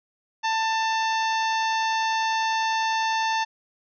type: harmonic tone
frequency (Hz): 890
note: A5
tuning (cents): +20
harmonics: 1 / 2 / 3 / 4 / 5 / 6 / 7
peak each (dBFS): -23 / -29 / -33 / -35 / -37 / -39 / -40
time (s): 0.43-3.45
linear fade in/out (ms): 20
effects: none